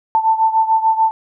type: beating tone pair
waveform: sine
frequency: 886 / 892.8 Hz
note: A5 / A5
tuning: +12 / +25 cents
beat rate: 6.8 Hz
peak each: -13 / -17 dBFS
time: 0.15-1.11 s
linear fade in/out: 0 ms
effects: none